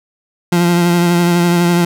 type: tone with vibrato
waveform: 30% pulse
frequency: 173.5 Hz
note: F3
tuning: 11 cents flat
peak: -7 dBFS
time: 0.52-1.85 s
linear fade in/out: 5 ms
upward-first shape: sine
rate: 12 Hz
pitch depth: 25 cents each way
effects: none